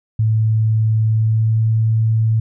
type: tone with pitch glide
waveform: sine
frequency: 110 to 111.34 Hz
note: A2 to A2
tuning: 0 to +21 cents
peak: -12 dBFS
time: 0.19-2.4 s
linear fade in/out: 5 ms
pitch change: +21 cents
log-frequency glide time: 1.05-1.64 s
effects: none